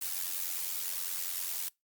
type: noise with amplitude modulation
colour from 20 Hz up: blue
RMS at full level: -32 dBFS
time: 0.01-1.69 s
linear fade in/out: 10 ms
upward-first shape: sine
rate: 89.9 Hz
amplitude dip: 75%
effects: noise-tail reverb RT60 0.2 s tail -25 dB re dry + Opus 48 kbps